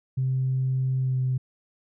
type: tone with pitch glide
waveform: sine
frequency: 130.7 to 128.83 Hz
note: C3 to C3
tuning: -1 to -26 cents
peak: -21 dBFS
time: 0.17-1.38 s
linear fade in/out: 10 ms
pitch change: -25 cents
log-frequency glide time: 0.99-1.21 s
effects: tanh soft clip ceiling -17 dBFS